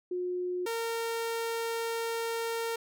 sine / sawtooth tone pair in turn, 360 / 459.2 Hz, F#4 / A#4, -47 / -26 cents, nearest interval major third, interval 421 cents, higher second, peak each -30 / -27 dBFS, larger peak second, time 0.11-0.66 / 0.66-2.76 s, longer second, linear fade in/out 5 ms, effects none

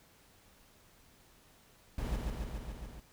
brown noise with echo, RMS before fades -36 dBFS, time 1.98-2.16 s, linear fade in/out 2 ms, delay 140 ms, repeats 6, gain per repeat -2 dB, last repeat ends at 3 s, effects pink hiss -63 dBFS RMS until 3.12 s

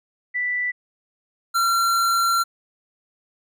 sine / square tone pair in turn, 1975.5 / 1366.9 Hz, B6 / F6, 0 / -38 cents, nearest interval tritone, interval 638 cents, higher first, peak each -21 / -18 dBFS, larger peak second, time 0.34-0.72 / 1.54-2.44 s, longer second, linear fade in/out 20 ms, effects none

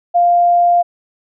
sine tone, 698.5 Hz, F5, in tune, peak -8 dBFS, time 0.14-0.83 s, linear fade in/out 20 ms, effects none

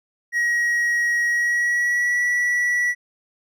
triangle tone with pitch glide, 1900 to 1946.7 Hz, A#6 to B6, +33 to -25 cents, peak -16 dBFS, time 0.32-2.95 s, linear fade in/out 50 ms, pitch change +42 cents, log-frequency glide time 1.28-2.23 s, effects none

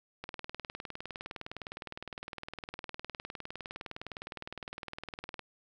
click train, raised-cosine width 0.3 ms, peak -24 dBFS, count 102, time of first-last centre 0.24-5.393 s, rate 19.6 Hz, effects none

